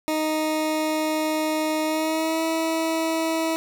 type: tone with pitch glide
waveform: 20% pulse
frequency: 311.1 to 324.1 Hz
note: D#4 to E4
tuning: 0 to -29 cents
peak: -17 dBFS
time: 0.08-3.56 s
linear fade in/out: 0 ms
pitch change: +71 cents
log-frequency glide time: 1.84-2.43 s
effects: none